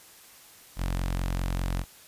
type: tone with notch filter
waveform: sawtooth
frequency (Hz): 45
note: F#1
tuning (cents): -47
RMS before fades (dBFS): -29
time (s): 0.76-1.85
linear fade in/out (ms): 50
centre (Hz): 400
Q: 1.9
effects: white hiss -52 dBFS RMS until 2.07 s + resampled to 32000 Hz